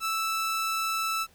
sawtooth tone, 1318.5 Hz, E6, in tune, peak -23 dBFS, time 0-1.27 s, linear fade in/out 50 ms, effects pink hiss -60 dBFS RMS until 1.34 s

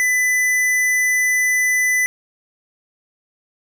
sine tone with tanh clipping, 2000 Hz, B6, 21 cents sharp, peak -16 dBFS, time 0-2.06 s, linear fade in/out 0 ms, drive 18 dB, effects none

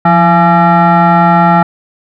sine tone with frequency modulation, 334.7 Hz, E4, 26 cents sharp, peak -3 dBFS, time 0.05-1.63 s, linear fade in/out 5 ms, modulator 509 Hz, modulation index 2.1, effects tanh soft clip ceiling 0 dBFS

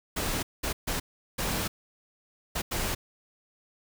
pink noise bursts at uneven times, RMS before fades -30 dBFS, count 6, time 0.16-0.43 / 0.63-0.73 / 0.87-1 / 1.38-1.68 / 2.55-2.62 / 2.71-2.95 s, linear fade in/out 10 ms, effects none

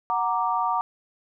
sine chord, Gb augmented, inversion none, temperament equal, 740 / 932.3 / 1174.7 Hz, Gb5 / Bb5 / D6, 0 / 0 / 0 cents, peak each -27 / -25 / -26 dBFS, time 0.1-0.81 s, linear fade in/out 0 ms, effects none

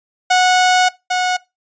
sawtooth tone pair in turn, 734 / 731.4 Hz, F#5 / F#5, -14 / -20 cents, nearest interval unison, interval 6 cents, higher first, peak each -6 / -11 dBFS, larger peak first, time 0.3-0.89 / 1.1-1.37 s, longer first, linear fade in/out 10 ms, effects noise-tail reverb RT60 0.2 s tail -19 dB re dry + resampled to 16000 Hz

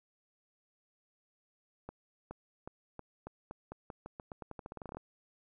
accelerating click train, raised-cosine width 1 ms, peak -29 dBFS, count 23, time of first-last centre 1.89-4.97 s, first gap 420 ms, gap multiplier 0.87, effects none

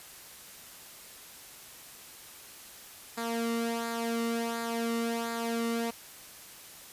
sawtooth tone with flanger, 231.4 Hz, A#3, 13 cents flat, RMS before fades -32 dBFS, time 3.17-5.91 s, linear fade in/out 10 ms, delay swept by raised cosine 0.34 to 1.24 ms, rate 1.4 Hz, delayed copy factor -0.65, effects white hiss -49 dBFS RMS until 6.92 s + resampled to 32000 Hz

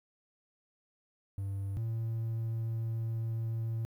triangle tone pair in turn, 98.5 / 113.38 Hz, G2 / A#2, +9 / -48 cents, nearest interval major second, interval 243 cents, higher second, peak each -31 / -29 dBFS, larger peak second, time 1.38-1.77 / 1.77-3.85 s, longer second, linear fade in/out 0 ms, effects tanh soft clip ceiling -25 dBFS + 11-bit

